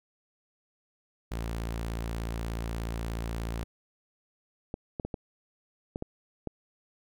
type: tone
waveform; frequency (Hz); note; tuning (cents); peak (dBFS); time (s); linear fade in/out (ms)
sawtooth; 56.7; A#1; -47; -28; 1.31-3.64; 10
type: clicks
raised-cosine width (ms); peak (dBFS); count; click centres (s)
2; -20; 7; 4.741 / 4.998 / 5.05 / 5.142 / 5.959 / 6.024 / 6.473
effects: none